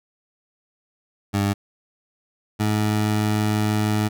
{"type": "tone pair in turn", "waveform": "20% pulse", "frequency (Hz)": [100.8, 106.34], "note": ["G2", "G#2"], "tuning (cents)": [49, 41], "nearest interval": "minor second", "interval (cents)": 92, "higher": "second", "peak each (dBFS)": -14, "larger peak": "neither", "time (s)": [[1.33, 1.54], [2.59, 4.09]], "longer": "second", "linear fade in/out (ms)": 20, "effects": []}